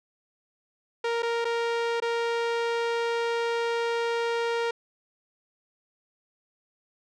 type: tone with dropouts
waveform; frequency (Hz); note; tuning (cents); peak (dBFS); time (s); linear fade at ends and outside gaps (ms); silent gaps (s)
sawtooth; 466.2; A#4; 0; -21; 1.04-4.71; 5; 1.223-1.229 / 1.446-1.451 / 2.002-2.021
effects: low-pass 4000 Hz 12 dB/octave